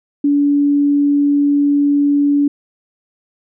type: tone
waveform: sine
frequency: 286.8 Hz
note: D4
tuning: 41 cents flat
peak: -10 dBFS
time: 0.24-2.48 s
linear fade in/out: 5 ms
effects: none